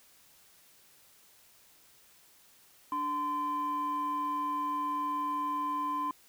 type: tone pair together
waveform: sine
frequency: 293.2 / 1028.1 Hz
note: D4 / C6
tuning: -3 / -31 cents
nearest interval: octave + minor seventh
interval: 2172 cents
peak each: -37 / -29 dBFS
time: 2.92-6.11 s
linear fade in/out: 2 ms
effects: tanh soft clip ceiling -26 dBFS + white hiss -61 dBFS RMS until 6.28 s